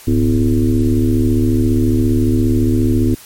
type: tone with frequency modulation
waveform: sine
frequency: 177.7 Hz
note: F3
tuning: 30 cents sharp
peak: -10 dBFS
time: 0.07-3.15 s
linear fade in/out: 10 ms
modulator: 74.6 Hz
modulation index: 2.3
effects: white hiss -39 dBFS RMS until 3.25 s + MP3 64 kbps